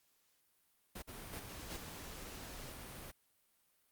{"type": "noise bursts", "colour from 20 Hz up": "pink", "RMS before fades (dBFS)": -46, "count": 3, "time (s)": [0.95, 1.772], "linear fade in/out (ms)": 10, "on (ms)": 74, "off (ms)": 300}
{"type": "noise", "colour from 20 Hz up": "pink", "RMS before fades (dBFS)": -49, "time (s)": [1.07, 3.12], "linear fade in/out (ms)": 20}
{"effects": ["white hiss -75 dBFS RMS until 3.91 s", "Opus 48 kbps"]}